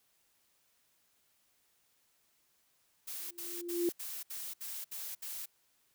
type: noise bursts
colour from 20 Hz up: blue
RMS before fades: -42 dBFS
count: 8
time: 3.07-5.459 s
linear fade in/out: 10 ms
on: 240 ms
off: 67 ms
type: tone with exponential growth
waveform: sine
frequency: 346.3 Hz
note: F4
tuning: 15 cents flat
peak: -26 dBFS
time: 3.2-3.89 s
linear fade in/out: 1 ms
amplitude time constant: 150 ms
effects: white hiss -73 dBFS RMS until 5.94 s